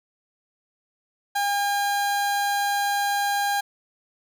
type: tone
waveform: 30% pulse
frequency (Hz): 808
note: G#5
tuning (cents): -48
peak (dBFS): -19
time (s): 1.35-3.61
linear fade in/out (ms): 10
effects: none